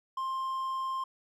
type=tone; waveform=triangle; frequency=1055 Hz; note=C6; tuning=14 cents sharp; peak=-29 dBFS; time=0.17-1.04 s; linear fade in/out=5 ms; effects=none